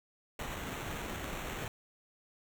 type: noise with sample-and-hold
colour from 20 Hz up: pink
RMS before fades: -40 dBFS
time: 0.39-1.68 s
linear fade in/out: 2 ms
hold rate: 4900 Hz
effects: none